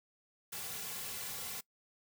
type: noise with comb filter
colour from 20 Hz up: white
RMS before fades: -42 dBFS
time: 0.52-1.61 s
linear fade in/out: 10 ms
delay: 3.2 ms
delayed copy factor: -0.95
effects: noise-tail reverb RT60 0.1 s tail -22 dB re dry